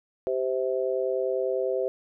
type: harmonic tone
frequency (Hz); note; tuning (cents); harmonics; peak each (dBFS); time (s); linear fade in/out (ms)
130; C3; -11; 3 / 4 / 5; -28 / -27 / -32; 0.27-1.88; 0
effects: none